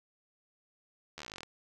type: slowing click train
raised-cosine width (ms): 0.2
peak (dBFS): -25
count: 15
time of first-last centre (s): 1.18-1.432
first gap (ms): 12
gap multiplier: 1.06
effects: 11-bit